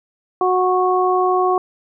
harmonic tone, 367.4 Hz, F#4, 12 cents flat, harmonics 1 / 2 / 3, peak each -17 / -18 / -19 dBFS, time 0.41-1.58 s, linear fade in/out 2 ms, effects none

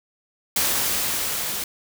white noise with level ramp, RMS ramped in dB -21 to -28 dBFS, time 0.56-1.64 s, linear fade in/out 2 ms, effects none

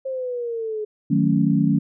sine exponential sweep, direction down, 535 to 421.1 Hz, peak -24 dBFS, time 0.05-0.85 s, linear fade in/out 10 ms
sine chord, D# half-diminished seventh, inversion none, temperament equal, 155.56 / 185 / 220 / 277.2 Hz, D#3 / F#3 / A3 / C#4, 0 / 0 / 0 / 0 cents, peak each -21 dBFS, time 1.1-1.79 s, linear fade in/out 10 ms
effects none

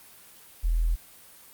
sine tone, 41.2 Hz, E1, in tune, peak -21 dBFS, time 0.63-0.96 s, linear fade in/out 20 ms, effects white hiss -51 dBFS RMS until 1.53 s + Opus 32 kbps

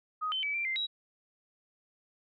sine tone with pitch steps, 1253 / 3073 / 2293 / 2357 / 2087 / 3863 Hz, D#6 / G7 / D7 / D7 / C7 / B7, +12 / -35 / -42 / +6 / -5 / -39 cents, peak -30 dBFS, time 0.21-0.87 s, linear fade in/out 20 ms, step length 110 ms, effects none

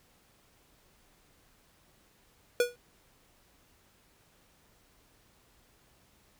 square tone with exponential decay, 485.2 Hz, B4, 31 cents flat, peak -20 dBFS, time 2.6-2.76 s, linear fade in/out 2 ms, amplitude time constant 34 ms, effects pink hiss -65 dBFS RMS until 6.39 s

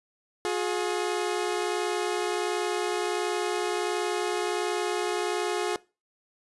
sawtooth tone pair together, 358.6 / 420 Hz, F4 / G#4, +46 / +19 cents, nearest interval minor third, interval 273 cents, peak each -25 dBFS, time 0.45-5.76 s, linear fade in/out 0 ms, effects noise-tail reverb RT60 0.3 s tail -21 dB re dry + resampled to 24000 Hz

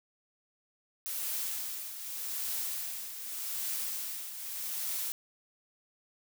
blue noise with tremolo, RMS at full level -34 dBFS, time 1.06-5.12 s, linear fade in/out 0 ms, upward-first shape triangle, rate 0.84 Hz, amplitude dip 65%, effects none

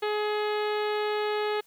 harmonic tone with a mistuned harmonic, 421.3 Hz, G#4, 25 cents sharp, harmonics 1 / 2 / 3 / 4 / 5 / 6 / 7 / 8 / 9 / 10, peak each -27 / -33 / -37 / -39 / -41 / -43 / -44 / -45 / -46 / -47 dBFS, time 0.02-1.61 s, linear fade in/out 10 ms, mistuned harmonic 10, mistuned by +19 cents, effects white hiss -62 dBFS RMS until 1.66 s

